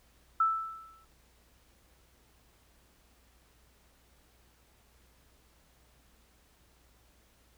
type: tone with exponential decay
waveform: sine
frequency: 1320 Hz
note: E6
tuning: 2 cents sharp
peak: -21 dBFS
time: 0.4-1.05 s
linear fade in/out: 5 ms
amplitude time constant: 140 ms
effects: added 60 Hz sine -66 dBFS peak until 7.57 s + pink hiss -66 dBFS RMS until 7.57 s